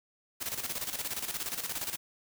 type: noise with tremolo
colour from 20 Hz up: white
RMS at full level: -34 dBFS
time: 0.4-1.97 s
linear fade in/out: 20 ms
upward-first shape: square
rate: 17 Hz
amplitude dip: 65%
effects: none

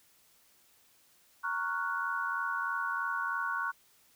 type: chord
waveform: sine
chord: Gb major seventh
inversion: first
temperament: equal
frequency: 932.3 / 1108.7 / 1396.9 / 1480 Hz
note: Bb5 / Db6 / F6 / Gb6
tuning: 0 / 0 / 0 / 0 cents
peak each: -40 / -35 / -39 / -34 dBFS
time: 1.43-3.72 s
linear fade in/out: 20 ms
effects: white hiss -65 dBFS RMS until 4.15 s

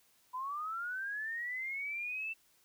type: linear sweep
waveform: sine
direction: up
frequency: 990 to 2676 Hz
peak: -36 dBFS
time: 0.33-2.34 s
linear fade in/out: 20 ms
effects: white hiss -69 dBFS RMS until 2.64 s

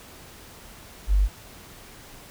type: tone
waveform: sine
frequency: 49.08 Hz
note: G1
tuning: 3 cents sharp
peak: -16 dBFS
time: 1.07-1.29 s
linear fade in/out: 50 ms
effects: pink hiss -46 dBFS RMS until 2.3 s

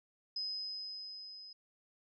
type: tone with level ramp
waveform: sine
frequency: 5050 Hz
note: D#8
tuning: 25 cents sharp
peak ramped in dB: -35 to -49 dBFS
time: 0.36-1.53 s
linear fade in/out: 5 ms
effects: none

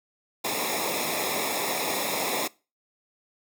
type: noise with comb filter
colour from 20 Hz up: pink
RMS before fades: -28 dBFS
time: 0.44-2.48 s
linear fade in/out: 10 ms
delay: 0.66 ms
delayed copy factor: -0.8
effects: noise-tail reverb RT60 0.3 s tail -22 dB re dry + high-pass 200 Hz 12 dB/octave

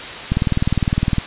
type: click train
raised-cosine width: 5 ms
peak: -4 dBFS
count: 18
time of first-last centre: 0.32-1.183 s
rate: 19.7 Hz
effects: white hiss -29 dBFS RMS until 1.26 s + resampled to 8000 Hz

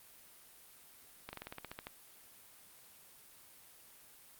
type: slowing click train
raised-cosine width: 0.3 ms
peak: -27 dBFS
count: 11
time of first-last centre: 1.29-1.869 s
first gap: 40 ms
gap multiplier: 1.08
effects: white hiss -59 dBFS RMS until 4.39 s + Opus 32 kbps

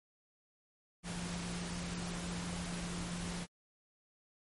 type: tone in noise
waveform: sine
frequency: 174.61 Hz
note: F3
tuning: in tune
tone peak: -40 dBFS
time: 1.03-3.47 s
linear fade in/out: 50 ms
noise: pink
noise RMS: -43 dBFS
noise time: 1.03-3.47 s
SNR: 0 dB
effects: MP3 48 kbps

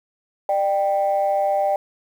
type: tone pair together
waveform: sine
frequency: 598 / 784 Hz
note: D5 / G5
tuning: +31 / 0 cents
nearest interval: perfect fourth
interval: 469 cents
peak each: -19 dBFS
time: 0.49-1.76 s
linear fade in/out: 2 ms
effects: tanh soft clip ceiling -11 dBFS + 8-bit

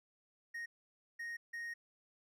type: tone bursts at uneven times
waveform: triangle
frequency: 1864.7 Hz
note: A#6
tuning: in tune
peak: -39 dBFS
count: 3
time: 0.54-0.66 / 1.19-1.37 / 1.53-1.74 s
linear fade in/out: 10 ms
effects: none

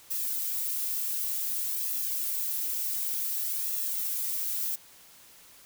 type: noise with flanger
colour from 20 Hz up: violet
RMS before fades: -31 dBFS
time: 0.1-4.76 s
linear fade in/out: 10 ms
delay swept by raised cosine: 1.3 to 3.7 ms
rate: 0.55 Hz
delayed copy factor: -0.65
effects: white hiss -54 dBFS RMS until 5.65 s

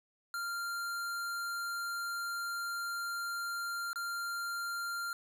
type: tone with dropouts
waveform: square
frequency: 1390 Hz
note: F6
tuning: 9 cents flat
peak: -36 dBFS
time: 0.34-5.13 s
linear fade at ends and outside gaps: 1 ms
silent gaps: 3.931-3.958 s
effects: none

